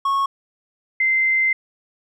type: tone pair in turn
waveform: triangle / sine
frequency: 1100 / 2077 Hz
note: C#6 / C7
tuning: -14 / -13 cents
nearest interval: major seventh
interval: 1101 cents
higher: second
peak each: -15 dBFS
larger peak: neither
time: 0.05-0.26 / 1-1.53 s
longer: second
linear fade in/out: 5 ms
effects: none